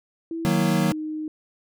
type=tone with pitch glide; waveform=sine; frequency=329.6 to 309.3 Hz; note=E4 to D#4; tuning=0 to -10 cents; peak=-27 dBFS; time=0.31-1.28 s; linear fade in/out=2 ms; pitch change=-110 cents; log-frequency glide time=0.54-0.95 s
type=chord; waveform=square; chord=D# minor; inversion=none; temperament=equal; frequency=155.56 / 185 / 233.1 Hz; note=D#3 / F#3 / A#3; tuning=0 / 0 / 0 cents; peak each=-25 / -23 / -26 dBFS; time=0.45-0.92 s; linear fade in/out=0 ms
effects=none